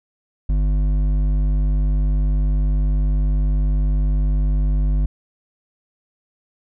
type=tone with hard clipping; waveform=sine; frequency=50 Hz; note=G1; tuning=35 cents sharp; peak=-17 dBFS; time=0.49-5.06 s; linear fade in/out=5 ms; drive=9 dB; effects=none